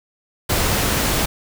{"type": "noise", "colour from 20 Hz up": "pink", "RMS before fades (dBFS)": -19, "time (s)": [0.49, 1.26], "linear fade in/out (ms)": 10, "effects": []}